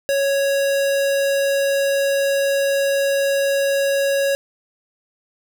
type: tone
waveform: square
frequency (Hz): 554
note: C#5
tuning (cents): -1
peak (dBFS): -17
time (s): 0.09-4.35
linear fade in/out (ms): 0
effects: 9-bit